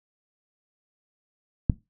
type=click; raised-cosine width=5 ms; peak=-6 dBFS; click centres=1.698 s; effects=noise-tail reverb RT60 0.2 s tail -18 dB re dry